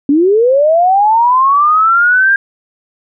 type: linear sweep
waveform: sine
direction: up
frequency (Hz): 271.5 to 1615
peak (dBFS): -6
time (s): 0.09-2.36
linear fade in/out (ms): 2
effects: none